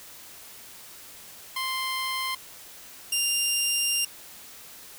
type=tone pair in turn; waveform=15% pulse; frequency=1046.5 / 2794 Hz; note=C6 / F7; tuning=0 / 0 cents; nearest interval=octave + perfect fourth; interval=1700 cents; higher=second; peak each=-21 / -16 dBFS; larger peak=second; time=1.56-2.35 / 3.12-4.05 s; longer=second; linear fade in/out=5 ms; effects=white hiss -46 dBFS RMS until 4.98 s